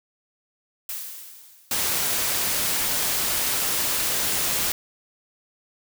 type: noise with exponential decay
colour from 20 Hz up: blue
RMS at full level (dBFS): -30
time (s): 0.89-2.14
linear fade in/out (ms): 2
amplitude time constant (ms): 270
type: noise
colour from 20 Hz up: white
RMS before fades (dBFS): -24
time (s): 1.71-4.72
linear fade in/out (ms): 2
effects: none